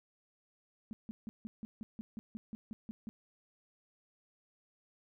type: tone bursts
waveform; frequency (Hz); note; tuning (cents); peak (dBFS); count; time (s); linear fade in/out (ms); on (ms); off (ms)
sine; 220; A3; 0; -39; 13; 0.91-3.09; 0; 20; 160
effects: none